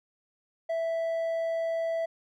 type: tone with hard clipping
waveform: sine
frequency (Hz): 659.3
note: E5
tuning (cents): 0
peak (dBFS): -28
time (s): 0.69-2.06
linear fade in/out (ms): 10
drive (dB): 3
effects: none